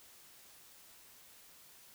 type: silence
effects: white hiss -59 dBFS RMS until 1.94 s